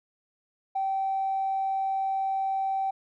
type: tone with tanh clipping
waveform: triangle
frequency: 774 Hz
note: G5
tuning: 22 cents flat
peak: -25 dBFS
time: 0.75-2.91 s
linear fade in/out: 10 ms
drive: 4 dB
effects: none